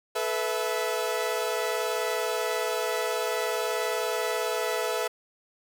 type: chord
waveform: sawtooth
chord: A suspended second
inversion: none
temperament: equal with one note detuned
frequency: 433.4 / 493.9 / 659.3 Hz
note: A4 / B4 / E5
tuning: -26 / 0 / 0 cents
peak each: -27 dBFS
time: 0.15-5.08 s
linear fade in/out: 10 ms
effects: none